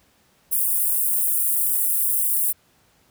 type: high-pass noise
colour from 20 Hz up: white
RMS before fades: -21 dBFS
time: 0.51-2.53 s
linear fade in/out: 20 ms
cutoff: 8900 Hz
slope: 48 dB/octave
effects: pink hiss -60 dBFS RMS until 3.1 s + high-pass 60 Hz 12 dB/octave